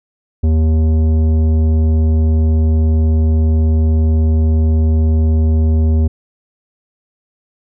triangle tone with tanh clipping, 79.1 Hz, D#2, 29 cents sharp, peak -11 dBFS, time 0.43-6.08 s, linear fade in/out 10 ms, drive 16 dB, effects none

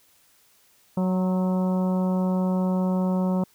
harmonic tone with a mistuned harmonic, 185 Hz, F#3, in tune, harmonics 1 / 2 / 3 / 4 / 5 / 6 / 7, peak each -21 / -34 / -31 / -39 / -36 / -43 / -45 dBFS, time 0.97-3.44 s, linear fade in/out 5 ms, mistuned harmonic 6, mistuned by -35 cents, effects white hiss -60 dBFS RMS until 3.54 s

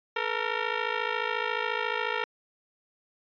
10% pulse ring-modulated tone, 459.1 Hz, A#4, 26 cents flat, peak -16 dBFS, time 0.16-2.24 s, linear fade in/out 2 ms, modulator 27.1 Hz, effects resampled to 11025 Hz

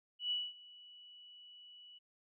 sine tone with ADSR envelope, 2948 Hz, F#7, 7 cents flat, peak -32 dBFS, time 0.19-1.99 s, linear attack 120 ms, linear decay 220 ms, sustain -22 dB, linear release 16 ms, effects none

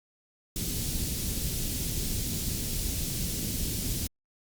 pink band-stop noise, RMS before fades -31 dBFS, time 0.56-4.07 s, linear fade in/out 2 ms, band 250 to 4600 Hz, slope 12 dB/octave, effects Opus 48 kbps

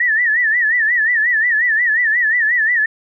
sine tone with vibrato, 1842 Hz, A#6, 21 cents flat, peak -12 dBFS, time 0-2.86 s, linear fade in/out 5 ms, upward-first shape sine, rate 5.6 Hz, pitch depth 130 cents each way, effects none

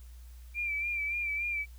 sine tone with vibrato, 2356 Hz, D7, 5 cents sharp, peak -30 dBFS, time 0.54-1.66 s, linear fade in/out 50 ms, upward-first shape sine, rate 3.5 Hz, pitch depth 47 cents each way, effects added 60 Hz sine -46 dBFS peak until 1.78 s + white hiss -63 dBFS RMS until 1.78 s

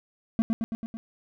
triangle tone with echo, 224.9 Hz, A3, 38 cents sharp, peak -17 dBFS, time 0.39-0.42 s, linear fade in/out 0 ms, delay 110 ms, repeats 5, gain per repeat -3 dB, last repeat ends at 0.97 s, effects none

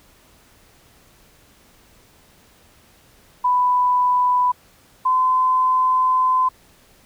sine tone pair in turn, 993 / 1023.3 Hz, B5 / C6, +9 / -39 cents, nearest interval minor second, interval 52 cents, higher second, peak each -14 dBFS, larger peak neither, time 3.44-4.52 / 5.05-6.49 s, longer second, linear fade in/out 10 ms, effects pink hiss -53 dBFS RMS until 7.05 s

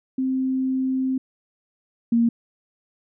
sine tone pair in turn, 261.6 / 233.1 Hz, C4 / A#3, 0 / 0 cents, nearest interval major second, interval 200 cents, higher first, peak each -20 / -15 dBFS, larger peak second, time 0.18-1.18 / 2.12-2.29 s, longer first, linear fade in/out 5 ms, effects none

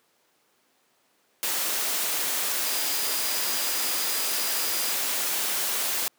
sine tone in noise, 4900 Hz, D#8, 27 cents flat, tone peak -35 dBFS, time 2.66-4.93 s, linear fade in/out 0 ms, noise white, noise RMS -27 dBFS, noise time 1.43-6.08 s, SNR -11 dB, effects pink hiss -66 dBFS RMS until 6.18 s + high-pass 300 Hz 12 dB/octave

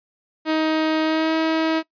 sawtooth tone with pitch glide, 314.7 to 320.6 Hz, D#4 to E4, +20 to -48 cents, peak -14 dBFS, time 0.45-1.83 s, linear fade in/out 50 ms, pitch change +32 cents, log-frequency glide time 1.03-1.35 s, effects noise-tail reverb RT60 0.1 s tail -20 dB re dry + resampled to 11025 Hz

